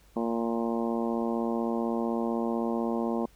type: harmonic tone with a mistuned harmonic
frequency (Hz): 115.8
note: A#2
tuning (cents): -11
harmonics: 2 / 3 / 4 / 5 / 6 / 7 / 8 / 9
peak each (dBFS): -29 / -33 / -35 / -37 / -39 / -40 / -41 / -42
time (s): 0.16-3.26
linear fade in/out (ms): 5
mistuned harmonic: 9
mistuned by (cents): +18
effects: added 50 Hz sine -57 dBFS peak until 3.35 s + pink hiss -62 dBFS RMS until 3.35 s